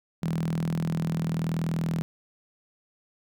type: tone with high-pass filter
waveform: sawtooth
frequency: 40.48 Hz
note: E1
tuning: 31 cents flat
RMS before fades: -28 dBFS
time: 0.22-2.02 s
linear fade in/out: 0 ms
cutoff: 170 Hz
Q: 9.8
effects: none